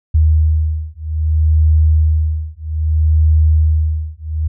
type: beating tone pair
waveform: sine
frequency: 77.78 / 78.4 Hz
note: D#2 / D#2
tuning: 0 / +14 cents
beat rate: 0.62 Hz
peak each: -13 dBFS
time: 0.14-4.48 s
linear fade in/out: 10 ms
effects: none